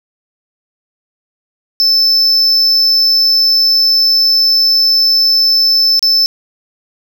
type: tone with dropouts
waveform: triangle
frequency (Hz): 5274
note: E8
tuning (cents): 0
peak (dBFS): -6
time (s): 1.8-6.26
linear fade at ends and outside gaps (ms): 0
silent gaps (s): 5.993-6.027
effects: none